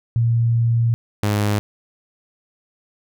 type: tone pair in turn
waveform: sine / sawtooth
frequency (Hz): 116.54 / 103.83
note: A#2 / G#2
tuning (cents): 0 / 0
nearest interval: major second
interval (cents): 200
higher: first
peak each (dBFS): -14 / -13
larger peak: second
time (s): 0.16-0.94 / 1.23-1.59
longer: first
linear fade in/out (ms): 0
effects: none